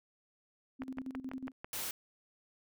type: tone with tremolo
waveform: sine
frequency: 261.6 Hz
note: C4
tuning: in tune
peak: -37 dBFS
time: 0.79-1.52 s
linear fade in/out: 20 ms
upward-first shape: square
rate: 11 Hz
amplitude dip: 75%
type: click train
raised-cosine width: 0.5 ms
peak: -27 dBFS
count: 6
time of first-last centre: 0.82-1.645 s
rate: 6.06 Hz
type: noise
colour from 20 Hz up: white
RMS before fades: -39 dBFS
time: 1.73-1.91 s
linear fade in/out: 2 ms
effects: none